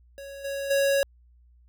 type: tone with level steps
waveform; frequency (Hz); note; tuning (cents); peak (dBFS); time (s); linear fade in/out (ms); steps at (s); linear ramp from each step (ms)
square; 554.4; C#5; 0; -39 / -30 / -21; 0.18-1.03; 0; 0.44 / 0.7; 10
effects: added 60 Hz sine -54 dBFS peak until 1.68 s